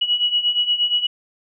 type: beating tone pair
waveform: sine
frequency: 2918 / 2926.5 Hz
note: F#7 / F#7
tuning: -25 / -20 cents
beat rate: 8.5 Hz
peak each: -22 / -18 dBFS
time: 0.01-1.07 s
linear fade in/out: 10 ms
effects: none